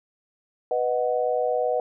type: chord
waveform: sine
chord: B major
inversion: none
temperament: equal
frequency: 493.9 / 622.3 / 740 Hz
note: B4 / D#5 / F#5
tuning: 0 / 0 / 0 cents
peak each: -24 / -26 / -27 dBFS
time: 0.71-1.8 s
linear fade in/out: 2 ms
effects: none